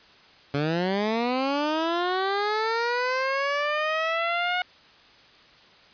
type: linear sweep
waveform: 15% pulse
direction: up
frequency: 138.59 to 729 Hz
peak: -17 dBFS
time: 0.54-4.62 s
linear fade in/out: 2 ms
effects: white hiss -53 dBFS RMS until 5.93 s + resampled to 11025 Hz